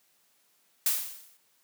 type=noise with exponential decay; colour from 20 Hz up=blue; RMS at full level=-23 dBFS; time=0.86-1.37 s; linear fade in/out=2 ms; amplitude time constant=110 ms; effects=white hiss -68 dBFS RMS until 1.63 s + high-pass 150 Hz 12 dB/octave